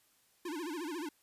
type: tone with vibrato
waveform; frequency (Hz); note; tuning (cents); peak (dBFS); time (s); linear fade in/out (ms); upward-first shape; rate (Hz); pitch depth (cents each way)
square; 323.5; E4; -32; -38; 0.45-1.09; 5; sine; 14; 190
effects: white hiss -70 dBFS RMS until 1.22 s + resampled to 32000 Hz